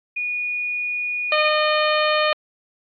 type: tone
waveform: sine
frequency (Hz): 2455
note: D#7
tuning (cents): -24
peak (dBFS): -22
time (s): 0.16-1.52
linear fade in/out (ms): 10
type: harmonic tone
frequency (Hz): 610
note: D#5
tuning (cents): -34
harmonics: 1 / 2 / 3 / 4 / 5 / 6 / 7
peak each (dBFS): -20 / -22 / -26 / -25 / -27 / -33 / -30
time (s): 1.32-2.33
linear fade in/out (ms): 2
effects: AAC 64 kbps